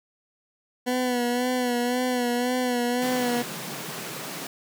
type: tone with vibrato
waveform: 20% pulse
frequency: 246.9 Hz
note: B3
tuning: in tune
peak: -18 dBFS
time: 0.86-3.43 s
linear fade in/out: 20 ms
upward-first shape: sine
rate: 1.9 Hz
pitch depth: 43 cents each way
type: high-pass noise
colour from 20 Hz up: pink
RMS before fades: -35 dBFS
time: 3.02-4.47 s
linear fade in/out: 2 ms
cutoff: 130 Hz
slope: 96 dB/octave
effects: none